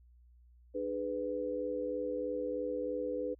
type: chord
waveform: sine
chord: G# diminished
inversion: second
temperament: just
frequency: 299 / 415.3 / 498.4 Hz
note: D4 / G#4 / B4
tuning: +31 / 0 / +16 cents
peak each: -40 / -40 / -35 dBFS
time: 0.74-3.35 s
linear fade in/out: 20 ms
effects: added 60 Hz sine -58 dBFS peak until 3.39 s